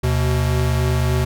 square tone pair together, 75.95 / 125.4 Hz, D#2 / B2, -41 / +27 cents, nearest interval major sixth, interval 868 cents, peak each -20 / -19 dBFS, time 0.03-1.25 s, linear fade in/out 10 ms, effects none

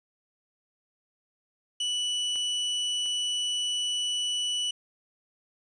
40% pulse tone, 2960 Hz, F#7, in tune, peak -26 dBFS, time 1.8-4.71 s, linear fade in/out 5 ms
clicks, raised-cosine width 0.3 ms, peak -29 / -33 dBFS, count 2, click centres 2.358 / 3.06 s
effects resampled to 22050 Hz + 11-bit

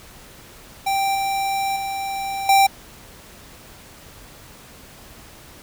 square tone with level steps, 784 Hz, G5, in tune, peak -19 / -21 / -25 / -12 dBFS, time 0.86-2.67 s, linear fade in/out 10 ms, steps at 1.15 / 1.76 / 2.49 s, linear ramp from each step 2 ms, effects pink hiss -44 dBFS RMS until 5.62 s

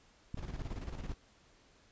click, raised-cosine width 5 ms, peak -27 dBFS, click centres 0.344 s
brown noise with tremolo, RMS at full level -39 dBFS, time 0.37-1.14 s, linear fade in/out 5 ms, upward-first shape square, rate 18 Hz, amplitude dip 60%
effects pink hiss -65 dBFS RMS until 1.91 s + resampled to 16000 Hz

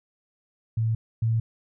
sine tone pair in turn, 112.5 / 113.28 Hz, A2 / A#2, +39 / -49 cents, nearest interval unison, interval 12 cents, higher second, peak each -21 / -20 dBFS, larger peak second, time 0.77-0.95 / 1.22-1.4 s, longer neither, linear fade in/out 5 ms, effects none

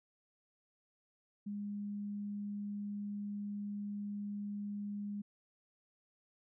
sine tone, 204.6 Hz, G#3, 26 cents flat, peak -38 dBFS, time 1.46-5.22 s, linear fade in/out 10 ms, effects none

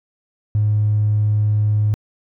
triangle tone, 105.5 Hz, G#2, 28 cents sharp, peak -10 dBFS, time 0.55-1.94 s, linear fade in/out 0 ms, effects tanh soft clip ceiling -11 dBFS

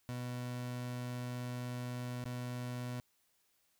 30% pulse tone with dropouts, 123.47 Hz, B2, in tune, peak -36 dBFS, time 0.09-3 s, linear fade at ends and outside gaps 0 ms, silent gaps 2.24-2.255 s, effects white hiss -75 dBFS RMS until 3.79 s

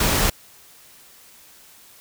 pink noise, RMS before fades -19 dBFS, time 0-0.3 s, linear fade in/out 5 ms, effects white hiss -49 dBFS RMS until 2 s

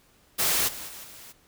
white noise with level steps, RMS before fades -24 / -38 / -42 / -46 dBFS, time 0.38-1.33 s, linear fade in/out 20 ms, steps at 0.67 / 0.87 / 1.03 s, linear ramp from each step 20 ms, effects pink hiss -61 dBFS RMS until 1.47 s

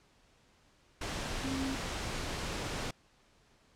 sine tone in noise, 267.3 Hz, C4, 37 cents sharp, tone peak -34 dBFS, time 1.44-1.75 s, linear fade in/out 5 ms, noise pink, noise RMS -37 dBFS, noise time 1.01-2.91 s, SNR 0 dB, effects pink hiss -66 dBFS RMS until 3.75 s + low-pass 7000 Hz 12 dB/octave

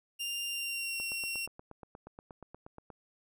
sawtooth tone with pitch glide, 2794 to 2737 Hz, F7 to F7, 0 to -36 cents, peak -31 dBFS, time 0.19-1.47 s, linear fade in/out 20 ms, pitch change -36 cents, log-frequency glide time 0.46-0.98 s
click train, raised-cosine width 1 ms, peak -33 dBFS, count 17, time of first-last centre 1-2.902 s, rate 8.41 Hz
effects none

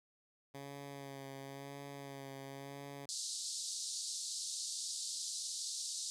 10% pulse tone with vibrato, 138.59 Hz, C#3, in tune, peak -38 dBFS, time 0.54-3.06 s, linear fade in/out 10 ms, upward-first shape sine, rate 0.96 Hz, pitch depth 29 cents each way
pink band-pass noise, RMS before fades -42 dBFS, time 3.09-6.1 s, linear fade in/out 0 ms, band 4000 to 9200 Hz, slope 48 dB/octave
effects none

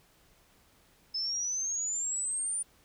sine exponential sweep, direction up, 5190 to 9360 Hz, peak -30 dBFS, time 1.14-2.63 s, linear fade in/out 10 ms, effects pink hiss -64 dBFS RMS until 2.84 s

